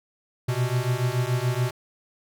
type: beating tone pair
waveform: square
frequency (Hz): 120.9 / 127.9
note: B2 / C3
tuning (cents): -36 / -39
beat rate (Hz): 7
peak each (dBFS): -26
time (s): 0.48-1.71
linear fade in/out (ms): 10
effects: none